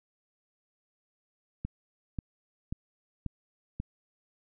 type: click train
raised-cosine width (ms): 5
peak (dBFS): -21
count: 5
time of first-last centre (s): 1.65-3.801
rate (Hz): 1.86
effects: none